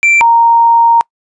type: tone pair in turn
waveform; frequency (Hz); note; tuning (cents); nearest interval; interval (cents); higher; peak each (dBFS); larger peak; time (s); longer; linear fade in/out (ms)
triangle / sine; 2349 / 929; D7 / A#5; 0 / -6; octave + major third; 1606; first; -4; neither; 0.03-0.21 / 0.21-1.01; second; 0
effects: noise-tail reverb RT60 0.1 s tail -26 dB re dry + resampled to 22050 Hz